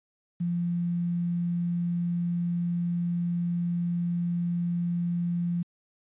sine tone with quantisation, 173.2 Hz, F3, 14 cents flat, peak -25 dBFS, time 0.4-5.63 s, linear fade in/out 10 ms, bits 9, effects resampled to 8000 Hz

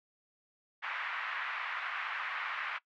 pink band-pass noise, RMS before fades -38 dBFS, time 0.82-2.79 s, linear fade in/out 20 ms, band 1100 to 2400 Hz, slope 24 dB/octave, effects noise-tail reverb RT60 0.1 s tail -21 dB re dry

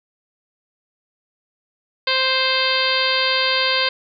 harmonic tone, 523.3 Hz, C5, in tune, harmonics 1 / 2 / 3 / 4 / 5 / 6 / 7 / 8 / 9, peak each -25 / -25 / -25 / -25 / -25 / -25 / -25 / -25 / -25 dBFS, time 2.07-3.89 s, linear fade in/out 5 ms, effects none

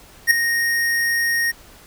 square tone with ADSR envelope, 1861 Hz, A#6, 3 cents flat, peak -8 dBFS, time 0.27-1.52 s, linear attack 39 ms, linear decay 4 ms, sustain -10 dB, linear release 19 ms, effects pink hiss -46 dBFS RMS until 1.86 s

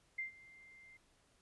sine tone with ADSR envelope, 2093 Hz, C7, in tune, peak -36 dBFS, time 0.18-0.97 s, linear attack 9 ms, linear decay 120 ms, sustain -21 dB, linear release 4 ms, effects pink hiss -72 dBFS RMS until 1.41 s + resampled to 24000 Hz

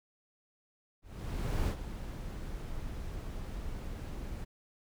brown noise with ADSR envelope, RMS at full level -29 dBFS, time 1.02-4.45 s, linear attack 660 ms, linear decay 75 ms, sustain -11 dB, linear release 14 ms, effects none

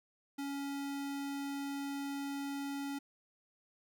square tone, 279.8 Hz, C#4, 16 cents sharp, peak -38 dBFS, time 0.38-2.99 s, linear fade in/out 10 ms, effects none

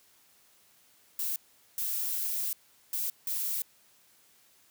violet noise bursts at uneven times, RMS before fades -32 dBFS, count 4, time 1.19-1.36 / 1.78-2.53 / 2.93-3.1 / 3.27-3.62 s, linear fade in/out 2 ms, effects white hiss -63 dBFS RMS until 4.7 s + high-pass 60 Hz 12 dB/octave

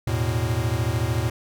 square chord, E suspended fourth, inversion none, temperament equal, 82.41 / 110 / 123.47 Hz, E2 / A2 / B2, 0 / 0 / 0 cents, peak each -29 / -25 / -27 dBFS, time 0.07-1.3 s, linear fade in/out 5 ms, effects none

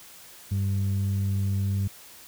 sine tone pair together, 98.4 / 196.8 Hz, G2 / G3, +7 / +7 cents, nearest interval octave, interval 1200 cents, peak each -22 / -31 dBFS, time 0.51-1.88 s, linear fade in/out 10 ms, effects tanh soft clip ceiling -19 dBFS + white hiss -48 dBFS RMS until 2.27 s

